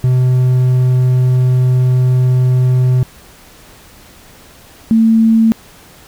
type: tone pair in turn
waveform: triangle / sine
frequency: 127.1 / 224.3 Hz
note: C3 / A3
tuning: -50 / +34 cents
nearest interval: minor seventh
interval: 984 cents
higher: second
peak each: -6 dBFS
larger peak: neither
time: 0.04-3.03 / 4.91-5.52 s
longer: first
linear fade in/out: 0 ms
effects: pink hiss -41 dBFS RMS until 6.07 s

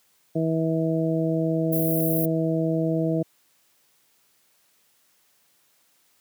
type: harmonic tone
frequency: 161.7 Hz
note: E3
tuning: 33 cents flat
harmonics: 1 / 2 / 3 / 4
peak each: -24 / -25 / -29 / -29 dBFS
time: 0.35-3.23 s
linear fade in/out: 10 ms
type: high-pass noise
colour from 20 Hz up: white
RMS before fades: -29 dBFS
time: 1.72-2.26 s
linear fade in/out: 10 ms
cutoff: 11000 Hz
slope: 48 dB/octave
effects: white hiss -64 dBFS RMS until 6.2 s + high-pass 100 Hz 12 dB/octave

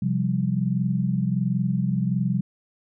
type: chord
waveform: sine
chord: C suspended fourth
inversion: none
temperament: equal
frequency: 130.81 / 174.61 / 196 Hz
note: C3 / F3 / G3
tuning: 0 / 0 / 0 cents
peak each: -25 dBFS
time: 0.02-2.41 s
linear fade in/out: 5 ms
effects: none

